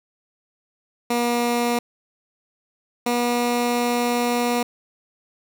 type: tone pair in turn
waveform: 15% pulse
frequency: 239.2 / 241.3 Hz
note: A#3 / B3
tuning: +45 / -40 cents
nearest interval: unison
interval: 15 cents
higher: second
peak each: -13 dBFS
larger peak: neither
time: 1.1-1.79 / 3.06-4.63 s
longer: second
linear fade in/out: 5 ms
effects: none